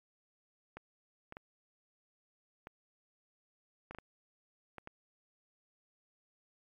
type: clicks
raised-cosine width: 0.5 ms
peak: -30 dBFS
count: 9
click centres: 0.77 / 1.324 / 1.369 / 2.671 / 3.91 / 3.948 / 3.986 / 4.783 / 4.874 s
effects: MP3 96 kbps